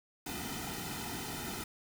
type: noise with comb filter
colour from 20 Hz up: pink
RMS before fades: -40 dBFS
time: 0.26-1.64 s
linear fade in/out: 5 ms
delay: 1.8 ms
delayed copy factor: -0.85
effects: none